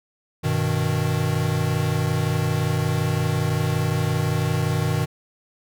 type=chord; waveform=square; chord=G augmented; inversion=none; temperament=equal; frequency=98 / 123.47 / 155.56 Hz; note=G2 / B2 / D#3; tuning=0 / 0 / 0 cents; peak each=-27 / -25 / -24 dBFS; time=0.43-5.06 s; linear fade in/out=20 ms; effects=none